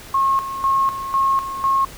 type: tone with tremolo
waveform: sine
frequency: 1083 Hz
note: C#6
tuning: 41 cents flat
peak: -14 dBFS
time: 0.14-1.85 s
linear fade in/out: 5 ms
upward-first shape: square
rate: 2 Hz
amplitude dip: 70%
effects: pink hiss -39 dBFS RMS until 1.97 s